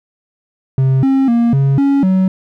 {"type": "tone with pitch steps", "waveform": "triangle", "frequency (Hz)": [132.7, 268.6, 234.7, 137.4, 278.3, 188.1], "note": ["C3", "C4", "A#3", "C#3", "C#4", "F#3"], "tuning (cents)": [25, 46, 12, -15, 7, 29], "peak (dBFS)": -7, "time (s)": [0.78, 2.28], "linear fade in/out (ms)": 2, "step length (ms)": 250, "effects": []}